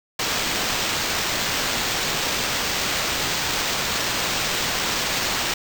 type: noise with sample-and-hold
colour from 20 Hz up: white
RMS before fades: -24 dBFS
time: 0.19-5.54 s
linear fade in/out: 5 ms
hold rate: 11025 Hz
effects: none